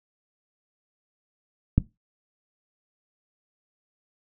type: click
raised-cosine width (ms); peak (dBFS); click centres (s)
5; -5; 1.78
effects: noise-tail reverb RT60 0.2 s tail -17 dB re dry